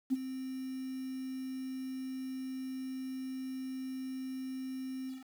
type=tone with ADSR envelope; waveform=sine; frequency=261.6 Hz; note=C4; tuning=in tune; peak=-24 dBFS; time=0.1-5.25 s; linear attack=29 ms; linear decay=28 ms; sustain=-13 dB; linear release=160 ms; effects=tanh soft clip ceiling -20 dBFS + 9-bit